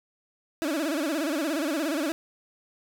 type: tone with vibrato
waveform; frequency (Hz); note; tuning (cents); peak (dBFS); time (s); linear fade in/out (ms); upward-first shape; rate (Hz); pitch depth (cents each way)
30% pulse; 303.5; D#4; -43; -23; 0.62-2.12; 0; sine; 17; 170
effects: none